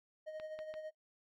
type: tone with tremolo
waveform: triangle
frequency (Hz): 622.3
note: D#5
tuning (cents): 0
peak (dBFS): -39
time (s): 0.26-0.91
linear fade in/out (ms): 20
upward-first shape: sine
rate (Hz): 12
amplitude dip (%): 50
type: clicks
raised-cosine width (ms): 0.3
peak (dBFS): -34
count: 3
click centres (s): 0.399 / 0.59 / 0.74
effects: noise-tail reverb RT60 0.1 s tail -18 dB re dry